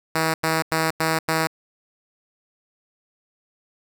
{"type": "tone bursts", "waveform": "5% pulse", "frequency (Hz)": 160.6, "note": "E3", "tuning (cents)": -45, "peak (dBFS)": -8, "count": 5, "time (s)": [0.15, 1.472], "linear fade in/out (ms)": 5, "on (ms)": 190, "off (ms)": 93, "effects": []}